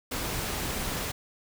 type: noise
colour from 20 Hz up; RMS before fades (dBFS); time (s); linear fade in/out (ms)
pink; -32; 0.11-1.12; 10
effects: none